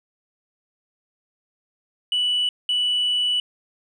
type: tone pair in turn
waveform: sine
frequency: 2960 / 2960 Hz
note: F#7 / F#7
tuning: 0 / 0 cents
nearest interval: unison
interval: 0 cents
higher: neither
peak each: -17 dBFS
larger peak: neither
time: 2.12-2.49 / 2.69-3.4 s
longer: second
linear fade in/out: 2 ms
effects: tanh soft clip ceiling -16 dBFS